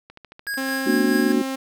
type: click train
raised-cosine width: 0.3 ms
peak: -26 dBFS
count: 9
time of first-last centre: 0.1-0.688 s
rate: 13.6 Hz
type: tone with tremolo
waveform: square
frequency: 1643 Hz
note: G#6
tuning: 19 cents flat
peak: -25 dBFS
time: 0.47-1.32 s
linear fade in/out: 0 ms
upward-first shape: sine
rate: 4.7 Hz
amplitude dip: 45%
type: tone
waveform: sawtooth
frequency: 266.3 Hz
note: C4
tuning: 31 cents sharp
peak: -21 dBFS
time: 0.57-1.56 s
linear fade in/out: 10 ms
type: chord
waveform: sine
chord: B minor seventh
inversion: third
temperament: equal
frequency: 220 / 246.9 / 293.7 / 370 Hz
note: A3 / B3 / D4 / F#4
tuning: 0 / 0 / 0 / 0 cents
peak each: -23 / -22 / -22 / -23 dBFS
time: 0.86-1.42 s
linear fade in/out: 10 ms
effects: none